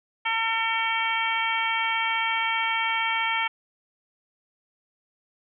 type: harmonic tone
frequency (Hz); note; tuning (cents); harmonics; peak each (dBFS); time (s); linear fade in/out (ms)
451.9; A4; +46; 2 / 3 / 4 / 5 / 6 / 7; -28 / -31 / -32 / -27 / -34 / -32; 0.25-3.48; 10
effects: none

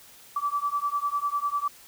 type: beating tone pair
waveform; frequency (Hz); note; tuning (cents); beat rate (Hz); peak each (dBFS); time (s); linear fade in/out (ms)
sine; 1152 / 1162; D6 / D6; -34 / -19; 10; -28; 0.36-1.68; 5
effects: white hiss -51 dBFS RMS until 1.87 s

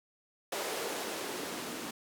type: noise with band-pass filter sweep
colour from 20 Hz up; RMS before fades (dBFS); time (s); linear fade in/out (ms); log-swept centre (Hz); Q
blue; -38; 0.52-1.91; 5; 460 to 250; 1.7
effects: none

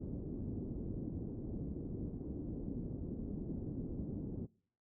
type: low-pass noise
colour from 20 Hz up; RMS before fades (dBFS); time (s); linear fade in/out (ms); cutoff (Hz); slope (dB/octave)
white; -42; 0-4.47; 20; 320; 24
effects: noise-tail reverb RT60 0.6 s tail -26 dB re dry

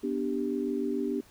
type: chord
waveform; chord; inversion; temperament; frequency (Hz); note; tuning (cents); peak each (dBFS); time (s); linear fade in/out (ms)
sine; G major; first; equal; 246.9 / 293.7 / 392; B3 / D4 / G4; 0 / 0 / 0; -32; 0.03-1.21; 10
effects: pink hiss -58 dBFS RMS until 1.3 s

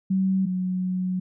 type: tone pair in turn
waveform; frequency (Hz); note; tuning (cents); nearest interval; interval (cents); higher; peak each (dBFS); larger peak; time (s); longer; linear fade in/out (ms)
sine; 190.2 / 184.04; F#3 / F#3; +48 / -9; minor second; 57; first; -19 / -23; first; 0.1-0.46 / 0.46-1.2; second; 10
effects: none

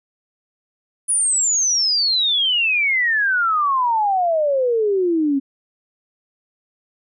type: exponential sweep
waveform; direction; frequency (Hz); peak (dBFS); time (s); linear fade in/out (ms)
sine; down; 9956 to 267.5; -15; 1.08-5.4; 20
effects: none

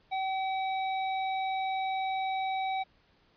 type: tone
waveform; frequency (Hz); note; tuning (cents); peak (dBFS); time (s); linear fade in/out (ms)
square; 764; G5; -45; -30; 0.11-2.84; 20
effects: pink hiss -66 dBFS RMS until 3.36 s + resampled to 11025 Hz

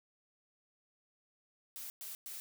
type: noise bursts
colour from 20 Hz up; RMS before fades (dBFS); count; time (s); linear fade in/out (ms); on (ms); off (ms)
blue; -45; 3; 1.76-2.4; 0; 140; 110
effects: none

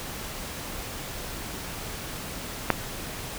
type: click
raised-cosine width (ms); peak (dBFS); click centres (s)
0.5; -3; 2.703
effects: pink hiss -36 dBFS RMS until 3.38 s

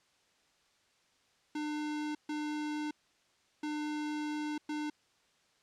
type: tone bursts at uneven times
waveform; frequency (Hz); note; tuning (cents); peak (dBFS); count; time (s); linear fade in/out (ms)
square; 300.7; D4; +41; -35; 4; 1.55-2.15 / 2.29-2.91 / 3.63-4.58 / 4.69-4.9; 5
effects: white hiss -70 dBFS RMS until 5.62 s + low-pass 6000 Hz 12 dB/octave

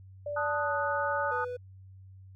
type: tone with pitch glide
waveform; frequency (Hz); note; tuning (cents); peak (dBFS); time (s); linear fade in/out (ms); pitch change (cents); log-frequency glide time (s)
sine; 584 to 569.7; D5 to C#5; -10 to +47; -32; 0.26-1.31; 5; -43; 0.6-0.72
type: chord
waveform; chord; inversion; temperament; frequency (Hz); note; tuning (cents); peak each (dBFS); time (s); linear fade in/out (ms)
sine; D# diminished; second; equal; 880 / 1244.5 / 1480; A5 / D#6 / F#6; 0 / 0 / 0; -33; 0.36-1.45; 10
type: tone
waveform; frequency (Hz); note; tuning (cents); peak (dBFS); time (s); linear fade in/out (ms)
triangle; 493.9; B4; 0; -32; 1.31-1.57; 10
effects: added 95 Hz sine -48 dBFS peak until 2.35 s

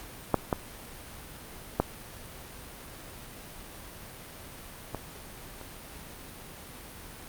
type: clicks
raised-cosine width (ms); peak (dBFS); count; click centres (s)
1; -7 / -11 / -8 / -19 / -30; 5; 0.343 / 0.528 / 1.8 / 4.947 / 5.613
effects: pink hiss -45 dBFS RMS until 7.28 s + Opus 48 kbps

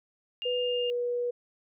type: tone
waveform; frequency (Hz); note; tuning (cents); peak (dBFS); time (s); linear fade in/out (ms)
sine; 2814; F7; +12; -32; 0.42-0.9; 0
type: tone with pitch glide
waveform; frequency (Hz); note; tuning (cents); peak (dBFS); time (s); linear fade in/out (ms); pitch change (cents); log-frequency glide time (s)
sine; 493.9 to 485.1; B4 to B4; 0 to -31; -27; 0.45-1.31; 10; -31; 0.59-0.92
effects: none

